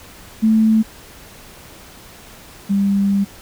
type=tone pair in turn; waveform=sine; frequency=220 / 198.73 Hz; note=A3 / G3; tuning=0 / +24 cents; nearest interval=major second; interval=176 cents; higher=first; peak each=-10 / -13 dBFS; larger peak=first; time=0.42-0.83 / 2.69-3.25 s; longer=second; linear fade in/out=20 ms; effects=pink hiss -41 dBFS RMS until 3.41 s